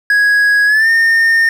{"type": "tone with pitch glide", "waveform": "triangle", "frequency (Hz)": [1662, 1822.9], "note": ["G#6", "A#6"], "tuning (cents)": [1, -39], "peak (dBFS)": -6, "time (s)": [0.1, 1.49], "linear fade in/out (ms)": 2, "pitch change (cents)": 160, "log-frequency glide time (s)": [0.66, 0.89], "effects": ["7-bit"]}